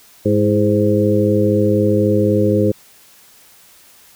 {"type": "harmonic tone with a mistuned harmonic", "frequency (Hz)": 103.9, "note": "G#2", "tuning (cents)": 1, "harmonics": [1, 2, 3, 4, 5], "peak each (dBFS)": [-18, -18, -18, -18, -18], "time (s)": [0.25, 2.72], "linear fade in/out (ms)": 10, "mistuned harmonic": 3, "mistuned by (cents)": 60, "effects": ["white hiss -47 dBFS RMS until 4.15 s"]}